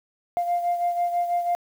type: beating tone pair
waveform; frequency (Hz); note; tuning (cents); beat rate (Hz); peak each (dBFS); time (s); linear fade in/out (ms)
sine; 698.5 / 704.6; F5 / F5; 0 / +15; 6.1; -21 / -28; 0.37-1.55; 0
effects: tanh soft clip ceiling -17 dBFS + 8-bit